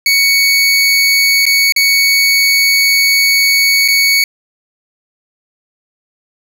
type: tone with dropouts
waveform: 25% pulse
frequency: 2229 Hz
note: C#7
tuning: 9 cents sharp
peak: -4 dBFS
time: 0.06-4.24 s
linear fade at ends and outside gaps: 2 ms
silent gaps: 1.455-1.464 / 1.723-1.762 / 3.879-3.884 s
effects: none